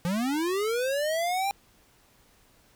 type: linear sweep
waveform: square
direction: up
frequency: 166.1 to 805 Hz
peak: -26 dBFS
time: 0.05-1.51 s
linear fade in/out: 0 ms
effects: pink hiss -61 dBFS RMS until 2.75 s